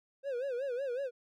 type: tone with vibrato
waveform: triangle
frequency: 518 Hz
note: C5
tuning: 17 cents flat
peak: -31 dBFS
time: 0.23-1.11 s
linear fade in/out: 50 ms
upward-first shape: sine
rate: 5.4 Hz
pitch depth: 150 cents each way
effects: none